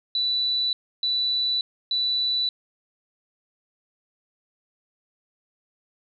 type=tone bursts; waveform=sine; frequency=3966 Hz; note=B7; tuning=7 cents sharp; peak=-21 dBFS; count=3; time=0.15-2.49 s; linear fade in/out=2 ms; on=580 ms; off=300 ms; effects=none